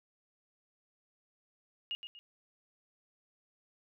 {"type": "tone with echo", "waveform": "sine", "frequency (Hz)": 2855, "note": "F7", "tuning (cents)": 37, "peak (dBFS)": -34, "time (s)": [1.91, 1.95], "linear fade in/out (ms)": 0, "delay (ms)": 120, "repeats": 2, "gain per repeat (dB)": -8, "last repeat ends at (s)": 2.19, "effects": []}